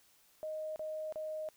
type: tone bursts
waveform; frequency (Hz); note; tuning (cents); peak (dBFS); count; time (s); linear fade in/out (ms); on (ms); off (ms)
sine; 622.3; D#5; 0; -37; 3; 0.43-1.488; 0; 330; 34
effects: white hiss -67 dBFS RMS until 1.56 s